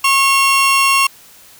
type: tone pair together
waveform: 40% pulse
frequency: 1090.1 / 2747 Hz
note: C#6 / F7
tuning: -29 / -29 cents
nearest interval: octave + major third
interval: 1600 cents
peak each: -12 dBFS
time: 0.04-1.07 s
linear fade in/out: 5 ms
effects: white hiss -43 dBFS RMS until 1.59 s